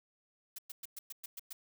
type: noise bursts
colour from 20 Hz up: blue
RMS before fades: -44 dBFS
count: 8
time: 0.56-1.53 s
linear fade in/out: 5 ms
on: 25 ms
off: 110 ms
effects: none